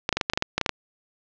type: clicks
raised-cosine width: 0.2 ms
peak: -4 dBFS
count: 12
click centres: 0.091 / 0.127 / 0.17 / 0.212 / 0.299 / 0.335 / 0.375 / 0.424 / 0.58 / 0.613 / 0.662 / 0.693 s
effects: low-pass 5000 Hz 12 dB/octave